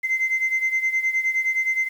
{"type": "beating tone pair", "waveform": "sine", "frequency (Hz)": [2070, 2079.6], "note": ["C7", "C7"], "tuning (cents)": [-19, -11], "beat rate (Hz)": 9.6, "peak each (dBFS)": [-20, -24], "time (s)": [0.03, 1.89], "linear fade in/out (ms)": 20, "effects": ["tanh soft clip ceiling -15 dBFS", "8-bit"]}